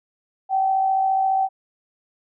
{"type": "tone with amplitude modulation", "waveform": "sine", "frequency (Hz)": 769, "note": "G5", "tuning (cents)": -33, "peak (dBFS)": -15, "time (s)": [0.49, 1.49], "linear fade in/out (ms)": 50, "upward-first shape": "sine", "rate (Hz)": 54.6, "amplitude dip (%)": 40, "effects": []}